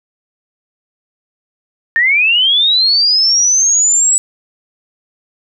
sine linear sweep, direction up, 1783 to 7860 Hz, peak -8 dBFS, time 1.96-4.18 s, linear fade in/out 0 ms, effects none

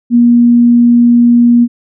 sine tone, 238.6 Hz, A#3, 41 cents sharp, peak -3 dBFS, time 0.1-1.68 s, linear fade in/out 50 ms, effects none

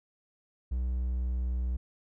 triangle tone with pitch glide, 62.3 to 61.83 Hz, B1 to B1, +16 to +3 cents, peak -26 dBFS, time 0.71-1.77 s, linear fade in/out 10 ms, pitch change -13 cents, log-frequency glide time 0.83-1.57 s, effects none

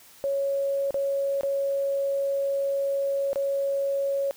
sine tone with dropouts, 554 Hz, C#5, 1 cent flat, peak -23 dBFS, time 0.24-4.31 s, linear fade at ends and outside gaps 0 ms, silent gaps 0.907-0.943 / 1.41-1.433 / 3.331-3.358 s, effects white hiss -52 dBFS RMS until 4.36 s

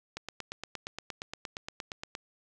click train, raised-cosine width 0.2 ms, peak -20 dBFS, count 18, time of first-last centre 0.17-2.151 s, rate 8.58 Hz, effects none

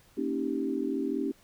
sine chord, Eb dominant seventh, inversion second, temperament equal with one note detuned, 233.1 / 277.2 / 318.2 / 392 Hz, Bb3 / Db4 / Eb4 / G4, 0 / 0 / +39 / 0 cents, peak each -36 / -31 / -34 / -34 dBFS, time 0.17-1.32 s, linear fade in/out 10 ms, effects pink hiss -61 dBFS RMS until 1.43 s

